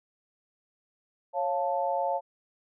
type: chord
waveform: sine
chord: Db augmented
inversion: none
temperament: equal with one note detuned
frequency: 550.5 / 698.5 / 880 Hz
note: Db5 / F5 / A5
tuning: -12 / 0 / 0 cents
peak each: -30 dBFS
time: 1.33-2.21 s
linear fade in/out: 50 ms
effects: none